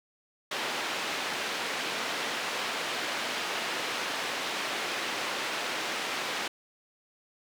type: band-pass noise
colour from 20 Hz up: white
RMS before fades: -33 dBFS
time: 0.51-6.48 s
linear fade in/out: 5 ms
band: 270 to 3100 Hz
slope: 12 dB/octave
effects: none